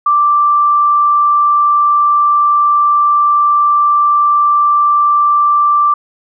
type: tone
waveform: sine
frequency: 1174.7 Hz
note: D6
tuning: in tune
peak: -7 dBFS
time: 0.06-5.94 s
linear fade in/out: 5 ms
effects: none